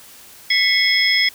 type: tone cluster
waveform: sine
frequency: 1996 / 2187 / 3340 / 5170 Hz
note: B6 / C#7 / G#7 / E8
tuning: +18 / -24 / +9 / -34 cents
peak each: -19 dBFS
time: 0.5-1.29 s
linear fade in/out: 5 ms
effects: white hiss -43 dBFS RMS until 1.34 s